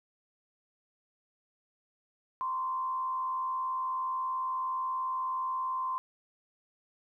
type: tone with frequency modulation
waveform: sine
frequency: 1040 Hz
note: C6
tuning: 11 cents flat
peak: -30 dBFS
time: 2.41-5.98 s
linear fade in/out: 0 ms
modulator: 81.5 Hz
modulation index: 0.48
effects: 12-bit